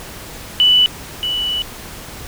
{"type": "tone pair in turn", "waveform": "sine", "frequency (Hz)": [2975, 2961], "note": ["F#7", "F#7"], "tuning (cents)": [9, 1], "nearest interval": "unison", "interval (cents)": 8, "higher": "first", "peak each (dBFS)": [-8, -17], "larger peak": "first", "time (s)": [[0.6, 0.86], [1.23, 1.62]], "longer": "second", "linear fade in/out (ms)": 0, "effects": ["pink hiss -33 dBFS RMS until 2.27 s"]}